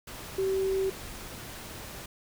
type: tone in noise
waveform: sine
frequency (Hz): 383.9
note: G4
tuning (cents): -36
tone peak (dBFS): -25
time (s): 0.38-0.9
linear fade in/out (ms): 5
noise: pink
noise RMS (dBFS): -42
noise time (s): 0.07-2.06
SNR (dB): +14
effects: none